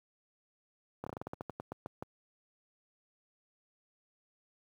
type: slowing click train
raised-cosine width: 1 ms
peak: -25 dBFS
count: 14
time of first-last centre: 1.04-2.025 s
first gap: 25 ms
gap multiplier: 1.17
effects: high-pass 80 Hz 12 dB/octave + 10-bit